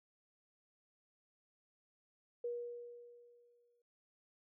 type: tone with exponential decay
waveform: sine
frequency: 479 Hz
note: A#4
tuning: 47 cents sharp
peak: -36 dBFS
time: 2.44-3.82 s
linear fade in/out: 5 ms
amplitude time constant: 300 ms
effects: none